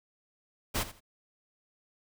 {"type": "noise with echo", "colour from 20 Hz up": "pink", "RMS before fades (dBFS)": -30, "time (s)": [0.74, 0.84], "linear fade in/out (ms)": 20, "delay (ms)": 83, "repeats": 2, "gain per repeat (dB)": -14, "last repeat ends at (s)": 1.006, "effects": []}